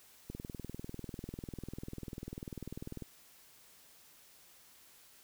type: click train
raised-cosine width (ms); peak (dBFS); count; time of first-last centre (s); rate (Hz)
3; -29; 56; 0.3-3.023; 20.2
effects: white hiss -61 dBFS RMS until 5.23 s